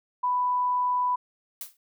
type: tone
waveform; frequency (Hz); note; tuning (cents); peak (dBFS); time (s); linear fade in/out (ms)
sine; 992; B5; +7; -22; 0.23-1.16; 10
type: noise with exponential decay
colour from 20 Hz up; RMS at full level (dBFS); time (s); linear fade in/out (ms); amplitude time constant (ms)
blue; -32; 1.61-1.77; 2; 34
effects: none